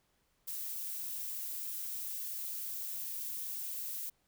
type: noise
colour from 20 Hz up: violet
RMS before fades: -40 dBFS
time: 0.47-4.1 s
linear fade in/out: 10 ms
effects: pink hiss -75 dBFS RMS until 4.27 s